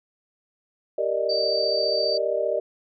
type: chord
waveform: sine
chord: Eb major seventh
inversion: first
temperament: equal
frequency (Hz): 392 / 466.2 / 587.3 / 622.3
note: G4 / Bb4 / D5 / Eb5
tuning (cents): 0 / 0 / 0 / 0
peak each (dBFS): -30 / -28 / -26 / -26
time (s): 0.98-2.6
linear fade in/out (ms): 5
type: tone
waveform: sine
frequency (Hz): 4629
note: D8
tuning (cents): -26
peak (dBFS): -25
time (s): 1.29-2.18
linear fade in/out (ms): 10
effects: none